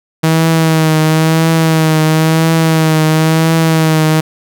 sawtooth tone with vibrato, 159.7 Hz, D#3, 45 cents sharp, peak -4 dBFS, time 0.23-4.21 s, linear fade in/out 10 ms, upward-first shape triangle, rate 0.98 Hz, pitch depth 40 cents each way, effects none

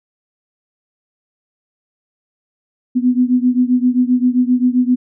sine beating tone pair, 246.9 / 254.5 Hz, B3 / C4, 0 / -48 cents, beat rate 7.6 Hz, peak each -13 / -15 dBFS, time 2.95-4.96 s, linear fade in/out 20 ms, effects none

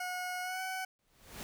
20% pulse tone with pitch glide, 727 to 751.8 Hz, F#5 to F#5, -31 to +27 cents, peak -31 dBFS, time 0-0.85 s, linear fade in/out 5 ms, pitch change +58 cents, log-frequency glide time 0.42-0.62 s
pink noise with exponential growth, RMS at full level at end -41 dBFS, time 0.99-1.43 s, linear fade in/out 0 ms, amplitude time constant 94 ms
effects none

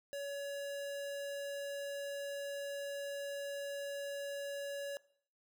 square tone, 564 Hz, C#5, 30 cents sharp, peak -40 dBFS, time 0.13-4.97 s, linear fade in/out 0 ms, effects noise-tail reverb RT60 0.6 s tail -21 dB re dry

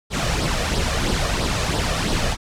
pink noise with flanger, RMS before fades -21 dBFS, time 0.1-2.37 s, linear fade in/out 50 ms, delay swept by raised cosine 0.21 to 1.71 ms, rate 3 Hz, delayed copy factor +0.55, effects low-pass 7000 Hz 12 dB/octave

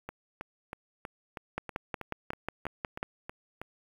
two click trains, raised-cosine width 0.5 ms, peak -23 / -17 dBFS, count 12 / 9, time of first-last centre 0.09-3.616 / 1.58-3.029 s, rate 3.12 / 5.52 Hz, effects 8-bit

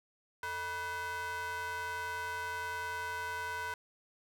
square ring-modulated tone, 265.1 Hz, C4, 23 cents sharp, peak -34 dBFS, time 0.43-3.74 s, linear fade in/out 2 ms, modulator 1240 Hz, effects none

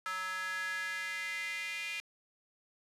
square tone with high-pass filter sweep, 186.1 Hz, F#3, 10 cents sharp, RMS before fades -38 dBFS, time 0.06-2 s, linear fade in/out 0 ms, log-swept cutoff 1400 to 2400 Hz, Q 5.6, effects low-pass 11000 Hz 12 dB/octave

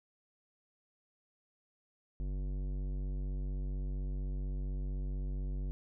sine tone with tanh clipping, 47.87 Hz, G1, 40 cents flat, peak -36 dBFS, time 2.2-5.71 s, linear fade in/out 0 ms, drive 15 dB, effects none

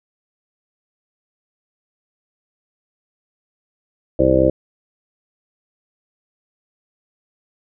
harmonic tone, 65.41 Hz, C2, in tune, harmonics 1 / 2 / 3 / 4 / 5 / 6 / 7 / 8 / 9, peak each -23 / -23 / -27 / -26 / -17 / -22 / -27 / -16 / -18 dBFS, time 4.19-4.5 s, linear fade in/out 5 ms, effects none

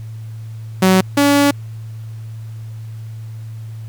sawtooth tone pair in turn, 187.6 / 284.7 Hz, F#3 / C#4, +24 / +46 cents, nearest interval perfect fifth, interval 722 cents, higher second, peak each -5 / -6 dBFS, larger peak first, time 0.82-1.01 / 1.17-1.51 s, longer second, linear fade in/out 5 ms, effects added 111 Hz sine -27 dBFS peak until 3.88 s + pink hiss -50 dBFS RMS until 3.88 s

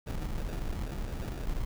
brown noise with sample-and-hold, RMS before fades -34 dBFS, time 0.06-1.65 s, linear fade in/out 10 ms, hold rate 1050 Hz, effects none

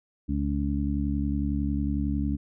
harmonic tone, 71 Hz, C#2, 42 cents sharp, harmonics 1 / 2 / 3 / 4, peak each -28 / -33 / -30 / -30 dBFS, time 0.28-2.37 s, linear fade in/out 20 ms, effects none

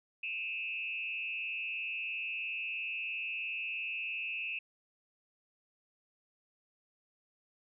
sine tone with frequency modulation, 2600 Hz, E7, 24 cents flat, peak -35 dBFS, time 0.23-4.59 s, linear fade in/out 5 ms, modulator 163 Hz, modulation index 0.85, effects none

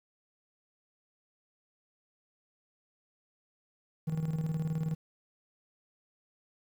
triangle tone with tremolo, 158.9 Hz, D#3, 37 cents sharp, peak -26 dBFS, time 4.07-4.95 s, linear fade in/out 10 ms, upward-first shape square, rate 19 Hz, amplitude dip 55%, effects 10-bit

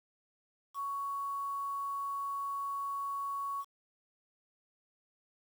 sine tone with quantisation, 1115 Hz, C#6, 10 cents sharp, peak -34 dBFS, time 0.74-3.65 s, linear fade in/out 50 ms, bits 9, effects none

